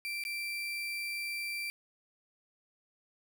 35% pulse tone with dropouts, 2349 Hz, D7, in tune, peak -33 dBFS, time 0.05-1.7 s, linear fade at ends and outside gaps 0 ms, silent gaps 0.238-0.251 s, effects none

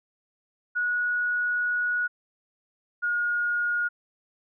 sine tone pair in turn, 1459 / 1433.9 Hz, F#6 / F6, -25 / +45 cents, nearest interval unison, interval 30 cents, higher first, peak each -23 dBFS, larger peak neither, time 0.75-2.08 / 3.02-3.89 s, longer first, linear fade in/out 20 ms, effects none

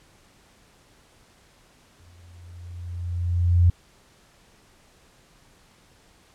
sine tone with exponential growth, 87.31 Hz, F2, in tune, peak -12 dBFS, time 1.99-3.7 s, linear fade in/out 5 ms, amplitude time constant 370 ms, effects pink hiss -57 dBFS RMS until 6.34 s + low-pass 10000 Hz 12 dB/octave

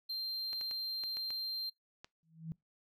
triangle tone, 4163 Hz, C8, 10 cents flat, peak -35 dBFS, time 0.09-1.7 s, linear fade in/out 10 ms
clicks, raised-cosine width 0.2 ms, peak -31 dBFS, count 7, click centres 0.531 / 0.612 / 0.712 / 1.037 / 1.17 / 1.305 / 2.045 s
sine tone with exponential growth, 162 Hz, E3, 30 cents flat, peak -35 dBFS, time 2.23-2.52 s, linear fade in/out 0 ms, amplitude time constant 62 ms
effects noise-tail reverb RT60 0.2 s tail -24 dB re dry

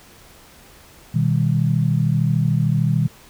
sine tone cluster, 122.8 / 156.2 / 197.9 Hz, B2 / D#3 / G3, -9 / +7 / +17 cents, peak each -19 / -18 / -24 dBFS, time 1.14-3.08 s, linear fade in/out 10 ms, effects pink hiss -47 dBFS RMS until 3.29 s

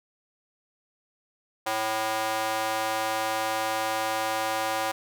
square tone with high-pass filter, 110 Hz, A2, in tune, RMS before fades -28 dBFS, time 1.66-4.92 s, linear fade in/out 10 ms, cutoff 730 Hz, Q 1.7, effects none

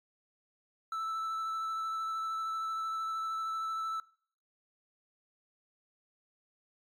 triangle tone with vibrato, 1318.5 Hz, E6, in tune, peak -31 dBFS, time 0.92-4 s, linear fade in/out 2 ms, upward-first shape sine, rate 13 Hz, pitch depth 11 cents each way, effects noise-tail reverb RT60 0.5 s tail -22 dB re dry + MP3 96 kbps

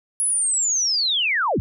sine linear sweep, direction down, 10548 to 49.41 Hz, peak -18 dBFS, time 0.2-1.6 s, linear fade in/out 0 ms, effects none

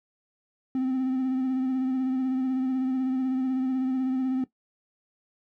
triangle tone with vibrato, 260 Hz, C4, 11 cents flat, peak -21 dBFS, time 0.75-4.44 s, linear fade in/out 2 ms, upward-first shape triangle, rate 16 Hz, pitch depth 35 cents each way, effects noise-tail reverb RT60 0.1 s tail -17 dB re dry + tanh soft clip ceiling -17 dBFS

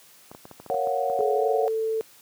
clicks, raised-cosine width 1 ms, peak -27 dBFS, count 10, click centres 0.315 / 0.349 / 0.454 / 0.513 / 0.6 / 0.663 / 0.743 / 0.872 / 1.099 / 1.207 s
sine chord, Gb major seventh, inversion first, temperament equal, 466.2 / 554.4 / 698.5 / 740 Hz, Bb4 / Db5 / F5 / Gb5, 0 / 0 / 0 / 0 cents, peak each -30 / -27 / -30 / -27 dBFS, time 0.7-1.68 s, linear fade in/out 0 ms
sine tone with pitch glide, 428.4 to 443.5 Hz, A4 to A4, -46 to +14 cents, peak -23 dBFS, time 1.19-2.01 s, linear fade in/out 0 ms, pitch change +60 cents, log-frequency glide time 1.35-1.47 s
effects white hiss -53 dBFS RMS until 2.21 s + high-pass 100 Hz 12 dB/octave

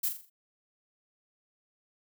violet noise with echo, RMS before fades -29 dBFS, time 0.03-0.09 s, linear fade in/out 10 ms, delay 42 ms, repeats 5, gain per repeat -7 dB, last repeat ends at 0.3 s, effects none

